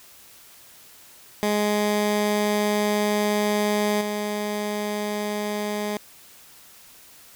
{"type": "tone with level steps", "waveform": "15% pulse", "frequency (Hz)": 208.5, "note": "G#3", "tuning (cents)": 7, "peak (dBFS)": [-14, -19], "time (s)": [1.43, 5.97], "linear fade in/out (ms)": 0, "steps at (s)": 4.01, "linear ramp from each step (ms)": 2, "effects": ["white hiss -49 dBFS RMS until 7.35 s"]}